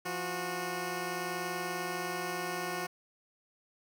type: tone pair together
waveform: 10% pulse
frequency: 172.12 / 364.7 Hz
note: F3 / F#4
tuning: -25 / -25 cents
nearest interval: octave + minor second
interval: 1300 cents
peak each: -31 / -27 dBFS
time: 0.05-2.87 s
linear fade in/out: 10 ms
effects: none